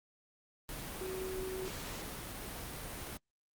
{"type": "tone in noise", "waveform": "sine", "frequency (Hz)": 375, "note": "F#4", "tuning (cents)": 23, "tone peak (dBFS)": -38, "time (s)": [1.01, 1.68], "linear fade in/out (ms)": 0, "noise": "pink", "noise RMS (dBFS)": -43, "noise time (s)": [0.69, 3.17], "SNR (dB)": 2, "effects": ["Opus 32 kbps"]}